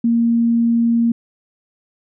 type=tone; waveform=sine; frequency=232.8 Hz; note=A#3; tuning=2 cents flat; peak=-12 dBFS; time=0.04-1.12 s; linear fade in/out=5 ms; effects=none

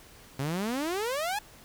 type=exponential sweep; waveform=sawtooth; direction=up; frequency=130.81 to 868 Hz; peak=-25 dBFS; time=0.39-1.39 s; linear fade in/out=5 ms; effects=pink hiss -53 dBFS RMS until 1.64 s

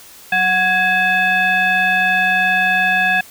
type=tone with frequency modulation; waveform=sine; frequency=1661.2 Hz; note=G#6; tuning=in tune; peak=-12 dBFS; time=0.32-3.21 s; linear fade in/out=5 ms; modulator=923 Hz; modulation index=1.1; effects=white hiss -41 dBFS RMS until 3.3 s

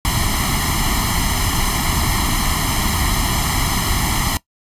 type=noise with comb filter; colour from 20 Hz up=pink; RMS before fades=-18 dBFS; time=0.05-4.37 s; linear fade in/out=0 ms; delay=0.97 ms; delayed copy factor=+0.95; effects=noise-tail reverb RT60 0.1 s tail -19 dB re dry + resampled to 32000 Hz

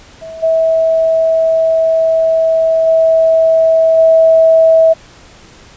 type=tone with level steps; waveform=sine; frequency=649 Hz; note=E5; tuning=27 cents flat; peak=-25 / -8 / -6 / -4 dBFS; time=0.21-4.94 s; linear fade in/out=20 ms; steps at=0.42 / 2.86 / 3.97 s; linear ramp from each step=20 ms; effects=pink hiss -40 dBFS RMS until 5.76 s + resampled to 16000 Hz

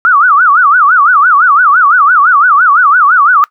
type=tone with vibrato; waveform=sine; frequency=1296 Hz; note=E6; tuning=30 cents flat; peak=-3 dBFS; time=0.05-3.44 s; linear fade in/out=0 ms; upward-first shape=sine; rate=5.9 Hz; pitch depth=260 cents each way; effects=noise-tail reverb RT60 0.1 s tail -20 dB re dry

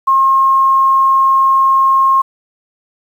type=tone; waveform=sine; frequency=1073 Hz; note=C6; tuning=43 cents sharp; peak=-7 dBFS; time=0.07-2.22 s; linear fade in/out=10 ms; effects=7-bit

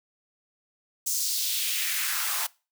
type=noise with high-pass filter sweep; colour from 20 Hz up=white; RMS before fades=-28 dBFS; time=1.06-2.47 s; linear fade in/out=10 ms; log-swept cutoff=6800 to 870 Hz; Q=1.9; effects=noise-tail reverb RT60 0.3 s tail -22 dB re dry

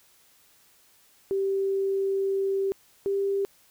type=tone pair in turn; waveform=sine; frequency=390 / 395.4 Hz; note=G4 / G4; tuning=-9 / +15 cents; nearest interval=unison; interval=24 cents; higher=second; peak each=-23 dBFS; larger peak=neither; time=1.31-2.72 / 3.06-3.45 s; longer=first; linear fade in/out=0 ms; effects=white hiss -60 dBFS RMS until 3.7 s

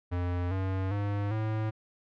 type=tone with pitch steps; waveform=square; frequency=88.6 / 94.96 / 101.77 / 109.08 Hz; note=F2 / F#2 / G#2 / A2; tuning=+25 / +45 / -35 / -15 cents; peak=-29 dBFS; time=0.11-1.71 s; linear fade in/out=20 ms; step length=400 ms; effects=low-pass 2000 Hz 12 dB/octave

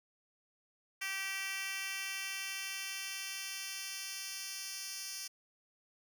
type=tone with high-pass filter sweep; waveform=10% pulse; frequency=387.6 Hz; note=G4; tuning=20 cents flat; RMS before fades=-41 dBFS; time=1.01-5.28 s; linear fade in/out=10 ms; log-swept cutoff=2200 to 4600 Hz; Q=1.5; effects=none

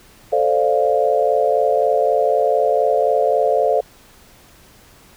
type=chord; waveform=sine; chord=D minor seventh; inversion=second; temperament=equal; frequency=440 / 523.3 / 587.3 / 698.5 Hz; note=A4 / C5 / D5 / F5; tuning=0 / 0 / 0 / 0 cents; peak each=-19 dBFS; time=0.32-3.81 s; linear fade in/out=10 ms; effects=pink hiss -48 dBFS RMS until 5.16 s

